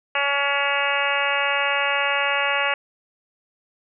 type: harmonic tone with a mistuned harmonic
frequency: 281.9 Hz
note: C#4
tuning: 29 cents sharp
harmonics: 2 / 3 / 4 / 5 / 6 / 7 / 8 / 9 / 10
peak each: -28 / -28 / -28 / -28 / -28 / -28 / -28 / -28 / -28 dBFS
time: 0.15-2.74 s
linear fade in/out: 2 ms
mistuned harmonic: 9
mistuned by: +26 cents
effects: none